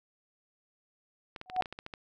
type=clicks; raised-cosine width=0.3 ms; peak=-25 dBFS; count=10; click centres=1.362 / 1.414 / 1.499 / 1.564 / 1.623 / 1.658 / 1.726 / 1.789 / 1.864 / 1.938 s
type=tone with exponential growth; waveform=sine; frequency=740 Hz; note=F#5; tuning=in tune; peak=-20 dBFS; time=1.46-1.61 s; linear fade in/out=0 ms; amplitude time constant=31 ms
effects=none